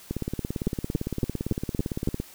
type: two click trains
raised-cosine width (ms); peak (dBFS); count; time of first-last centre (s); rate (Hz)
3; -15 / -11; 38 / 6; 0.11-2.2 / 0.67-2.074; 17.7 / 3.56
effects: white hiss -49 dBFS RMS until 2.34 s